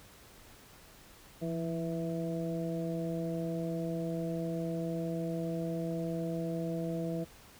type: harmonic tone with a mistuned harmonic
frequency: 164.81 Hz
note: E3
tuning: in tune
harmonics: 1 / 2 / 3 / 4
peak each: -35 / -38 / -40 / -41 dBFS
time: 1.41-7.25 s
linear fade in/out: 20 ms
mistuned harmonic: 1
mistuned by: +42 cents
effects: pink hiss -56 dBFS RMS until 7.59 s